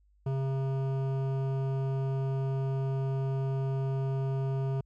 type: tone with hard clipping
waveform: triangle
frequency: 134.5 Hz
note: C3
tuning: 48 cents sharp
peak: -30 dBFS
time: 0.26-4.81 s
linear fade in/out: 5 ms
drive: 17 dB
effects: added 50 Hz sine -62 dBFS peak until 4.85 s